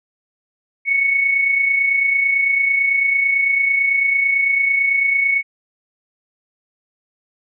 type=tone pair together; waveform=sine; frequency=2188 / 2217 Hz; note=C#7 / C#7; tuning=-23 / 0 cents; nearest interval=unison; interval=23 cents; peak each=-24 / -14 dBFS; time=0.85-5.43 s; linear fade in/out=50 ms; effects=none